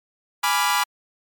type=chord; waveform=sawtooth; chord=G# diminished seventh; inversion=none; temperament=equal; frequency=830.6 / 987.8 / 1174.7 / 1396.9 Hz; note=G#5 / B5 / D6 / F6; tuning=0 / 0 / 0 / 0 cents; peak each=-21 / -18 / -21 / -23 dBFS; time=0.43-0.84 s; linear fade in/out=10 ms; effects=MP3 96 kbps